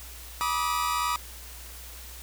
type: tone cluster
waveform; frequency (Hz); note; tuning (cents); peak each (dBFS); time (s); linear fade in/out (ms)
40% pulse; 972 / 1175 / 1257; B5 / D6 / D#6; -28 / +1 / +17; -29; 0.41-1.16; 0
effects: added 60 Hz sine -44 dBFS peak until 2.22 s + white hiss -45 dBFS RMS until 2.22 s